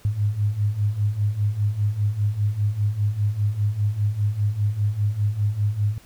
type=beating tone pair; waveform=sine; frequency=100.8 / 105.8 Hz; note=G2 / G#2; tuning=+49 / +33 cents; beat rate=5 Hz; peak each=-25 / -21 dBFS; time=0.05-5.98 s; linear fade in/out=0 ms; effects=pink hiss -52 dBFS RMS until 6.05 s